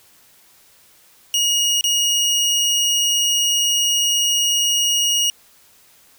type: tone with dropouts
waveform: 25% pulse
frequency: 2877 Hz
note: F#7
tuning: 49 cents flat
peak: -12 dBFS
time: 1.34-5.3 s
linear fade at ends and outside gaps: 1 ms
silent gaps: 1.81-1.84 s
effects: white hiss -52 dBFS RMS until 6.18 s